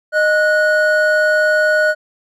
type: tone pair together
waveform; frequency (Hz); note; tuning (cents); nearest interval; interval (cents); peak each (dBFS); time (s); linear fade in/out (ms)
triangle; 616 / 1465.1; D#5 / F#6; -17 / -17; octave + minor third; 1500; -12; 0.12-1.95; 50
effects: none